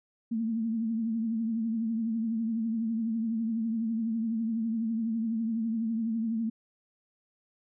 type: tone with vibrato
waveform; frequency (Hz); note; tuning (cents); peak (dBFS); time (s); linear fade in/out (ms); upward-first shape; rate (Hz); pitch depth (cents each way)
sine; 225.5; A3; +43; -27; 0.31-6.5; 10; triangle; 12; 71
effects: none